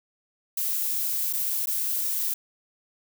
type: noise with dropouts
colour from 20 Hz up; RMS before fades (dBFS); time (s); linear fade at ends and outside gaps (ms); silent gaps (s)
violet; -27; 0.57-2.34; 5; 1.329-1.333 / 1.658-1.671
effects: none